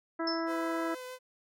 harmonic tone, 329.6 Hz, E4, in tune, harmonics 1 / 2 / 3 / 4 / 5 / 6, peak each -33 / -37 / -40 / -39 / -43 / -48 dBFS, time 0.19-0.95 s, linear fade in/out 10 ms
sine tone with exponential decay, 5274 Hz, E8, in tune, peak -29 dBFS, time 0.27-0.57 s, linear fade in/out 5 ms, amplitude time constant 65 ms
sawtooth tone with vibrato, 507 Hz, B4, 45 cents sharp, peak -37 dBFS, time 0.46-1.19 s, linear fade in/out 50 ms, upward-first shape triangle, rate 6.3 Hz, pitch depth 14 cents each way
effects none

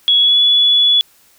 sine tone with pitch glide, 3357 to 3414 Hz, G#7 to G#7, +18 to +47 cents, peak -8 dBFS, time 0.08-1.01 s, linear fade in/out 0 ms, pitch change +29 cents, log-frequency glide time 0.2-0.39 s, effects white hiss -51 dBFS RMS until 1.38 s

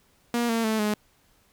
sawtooth tone with pitch steps, 237.7 / 228.3 / 219.2 / 210.5 Hz, A#3 / A#3 / A3 / G#3, +34 / -36 / -6 / +24 cents, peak -19 dBFS, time 0.34-0.94 s, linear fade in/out 2 ms, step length 150 ms, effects pink hiss -63 dBFS RMS until 1.52 s

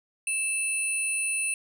sine tone pair together, 2637 / 9397 Hz, E7 / D9, 0 / 0 cents, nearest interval octave + minor seventh, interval 2200 cents, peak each -26 dBFS, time 0.27-1.54 s, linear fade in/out 2 ms, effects tanh soft clip ceiling -22 dBFS

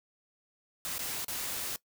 white noise with dropouts, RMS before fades -36 dBFS, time 0.85-1.76 s, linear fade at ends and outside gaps 0 ms, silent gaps 0.981-0.992 / 1.246-1.282 s, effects noise-tail reverb RT60 0.1 s tail -20 dB re dry

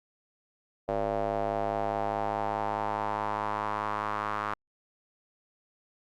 square tone with band-pass filter sweep, 52.4 Hz, G#1, 16 cents sharp, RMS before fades -31 dBFS, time 0.88-4.54 s, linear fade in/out 5 ms, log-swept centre 610 to 1200 Hz, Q 3.3, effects Opus 48 kbps

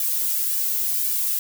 violet noise with flanger, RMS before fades -23 dBFS, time 0-1.39 s, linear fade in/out 2 ms, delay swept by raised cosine 1.7 to 2.44 ms, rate 1.8 Hz, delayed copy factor +0.9, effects none

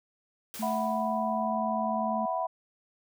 white noise with exponential decay, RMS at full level -40 dBFS, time 0.54-1.56 s, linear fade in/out 0 ms, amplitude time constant 220 ms
sine tone, 219.5 Hz, A3, 4 cents flat, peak -32 dBFS, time 0.59-2.26 s, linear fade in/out 10 ms
sine chord, E suspended second, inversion none, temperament equal, 659.3 / 740 / 987.8 Hz, E5 / F#5 / B5, 0 / 0 / 0 cents, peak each -32 dBFS, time 0.62-2.47 s, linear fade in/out 10 ms
effects none

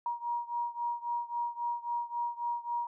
sine beating tone pair, 949 / 952.7 Hz, A#5 / A#5, +31 / +37 cents, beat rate 3.7 Hz, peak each -34 / -36 dBFS, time 0.06-2.87 s, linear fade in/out 2 ms, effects none

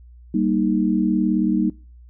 sine chord, Eb major, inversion first, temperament just, 194.45 / 233.3 / 311.1 Hz, G3 / Bb3 / Eb4, -14 / +2 / 0 cents, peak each -21 dBFS, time 0.34-1.7 s, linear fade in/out 5 ms, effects noise-tail reverb RT60 0.4 s tail -25 dB re dry + added 60 Hz sine -42 dBFS peak until 2.09 s

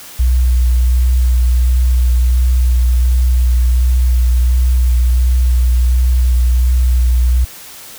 sine tone with vibrato, 61.74 Hz, B1, in tune, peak -8 dBFS, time 0.19-7.45 s, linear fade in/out 10 ms, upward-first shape sine, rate 1.4 Hz, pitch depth 20 cents each way, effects white hiss -34 dBFS RMS until 7.98 s

